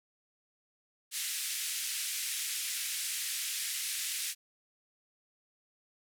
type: band-pass noise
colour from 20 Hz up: white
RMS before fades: -36 dBFS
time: 1.11-4.35 s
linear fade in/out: 50 ms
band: 1900 to 12000 Hz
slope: 24 dB/octave
effects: none